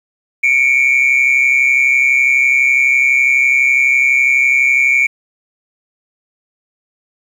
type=tone pair together; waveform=sine; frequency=2227 / 2359 Hz; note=C#7 / D7; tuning=+7 / +7 cents; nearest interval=minor second; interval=100 cents; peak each=-10 dBFS; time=0.43-5.07 s; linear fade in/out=10 ms; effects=tanh soft clip ceiling -5 dBFS + 7-bit